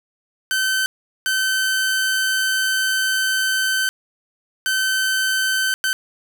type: tone bursts at uneven times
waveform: sawtooth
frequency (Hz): 1536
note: G6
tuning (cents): -36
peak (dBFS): -14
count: 4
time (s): 0.51-0.86 / 1.26-3.89 / 4.66-5.74 / 5.84-5.93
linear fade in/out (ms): 0
effects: none